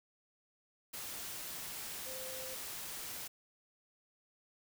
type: tone in noise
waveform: sine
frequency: 520 Hz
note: C5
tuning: 11 cents flat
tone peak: -47 dBFS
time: 2.06-2.55 s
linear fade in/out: 10 ms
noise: white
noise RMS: -44 dBFS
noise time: 0.93-3.28 s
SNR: -6 dB
effects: none